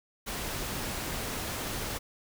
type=noise; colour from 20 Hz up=pink; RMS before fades=-35 dBFS; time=0.26-1.99 s; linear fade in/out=20 ms; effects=none